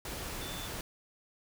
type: tone in noise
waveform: sine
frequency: 3520 Hz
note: A7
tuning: in tune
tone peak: -45 dBFS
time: 0.41-0.67 s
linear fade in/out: 2 ms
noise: pink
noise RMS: -40 dBFS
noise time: 0.05-0.81 s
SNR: -8 dB
effects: none